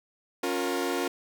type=chord; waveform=sawtooth; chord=Bb minor; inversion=first; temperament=equal with one note detuned; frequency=277.2 / 356.2 / 466.2 Hz; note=Db4 / F4 / Bb4; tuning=0 / +34 / 0 cents; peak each=-28 / -26 / -29 dBFS; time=0.43-1.08 s; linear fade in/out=5 ms; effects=none